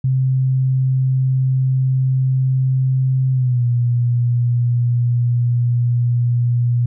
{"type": "tone with pitch glide", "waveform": "sine", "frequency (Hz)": [130.81, 120.65], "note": ["C3", "B2"], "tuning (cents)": [0, -40], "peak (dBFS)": -13, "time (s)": [0.04, 6.86], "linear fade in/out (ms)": 5, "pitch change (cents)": -140, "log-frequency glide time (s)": [3.32, 3.64], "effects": []}